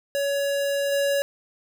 square tone with level steps, 562 Hz, C#5, 24 cents sharp, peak -23 / -21 dBFS, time 0.15-1.22 s, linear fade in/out 0 ms, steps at 0.92 s, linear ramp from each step 2 ms, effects none

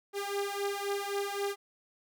sawtooth beating tone pair, 399.6 / 403.4 Hz, G4 / G4, +33 / +50 cents, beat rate 3.8 Hz, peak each -31 dBFS, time 0.13-1.56 s, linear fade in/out 50 ms, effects none

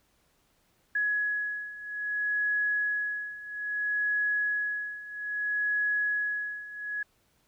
sine beating tone pair, 1680 / 1680.61 Hz, G#6 / G#6, +19 / +20 cents, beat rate 0.61 Hz, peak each -32 / -29 dBFS, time 0.95-7.03 s, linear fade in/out 5 ms, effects pink hiss -69 dBFS RMS until 7.47 s

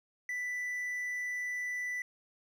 triangle tone, 1981 Hz, B6, 5 cents sharp, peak -32 dBFS, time 0.29-2.02 s, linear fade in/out 2 ms, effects none

